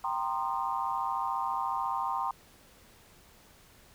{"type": "chord", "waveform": "sine", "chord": "C minor seventh", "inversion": "second", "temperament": "equal with one note detuned", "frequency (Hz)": [784, 932.3, 1046.5, 1221.7], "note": ["G5", "Bb5", "C6", "Eb6"], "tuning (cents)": [0, 0, 0, -32], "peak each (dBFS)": [-35, -34, -33, -38], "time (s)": [0.04, 2.31], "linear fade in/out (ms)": 2, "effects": ["pink hiss -58 dBFS RMS until 3.94 s"]}